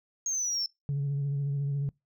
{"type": "exponential sweep", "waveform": "sine", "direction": "down", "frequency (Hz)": [6540, 5320], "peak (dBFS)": -26, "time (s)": [0.26, 0.66], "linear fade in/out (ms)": 2}
{"type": "tone with vibrato", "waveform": "sine", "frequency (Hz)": 141, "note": "C#3", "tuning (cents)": 30, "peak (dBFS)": -25, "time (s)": [0.89, 1.89], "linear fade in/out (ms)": 0, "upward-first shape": "sine", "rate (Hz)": 14, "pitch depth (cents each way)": 27}
{"effects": ["noise-tail reverb RT60 0.2 s tail -26 dB re dry", "tanh soft clip ceiling -25 dBFS"]}